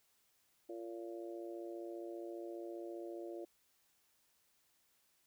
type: harmonic tone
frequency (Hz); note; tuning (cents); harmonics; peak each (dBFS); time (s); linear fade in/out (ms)
114.9; A#2; -25; 3 / 4 / 5 / 6; -45 / -52 / -50 / -56; 0.69-3.45; 5
effects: white hiss -75 dBFS RMS until 5.26 s